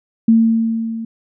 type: tone with level ramp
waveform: sine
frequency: 226.2 Hz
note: A3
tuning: 48 cents sharp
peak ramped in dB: -6 to -23 dBFS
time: 0.28-1.05 s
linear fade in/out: 5 ms
effects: none